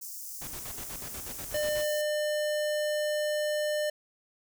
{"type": "high-pass noise", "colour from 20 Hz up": "white", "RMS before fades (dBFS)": -41, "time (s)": [0.01, 2.02], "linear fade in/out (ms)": 10, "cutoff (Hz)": 5300, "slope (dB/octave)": 48}
{"type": "noise with tremolo", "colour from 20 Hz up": "pink", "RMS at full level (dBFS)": -42, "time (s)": [0.41, 1.85], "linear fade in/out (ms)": 10, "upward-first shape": "square", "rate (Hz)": 8.2, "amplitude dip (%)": 65}
{"type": "tone", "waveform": "square", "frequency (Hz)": 600, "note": "D5", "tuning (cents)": 37, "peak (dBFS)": -28, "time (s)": [1.54, 3.9], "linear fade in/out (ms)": 5}
{"effects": []}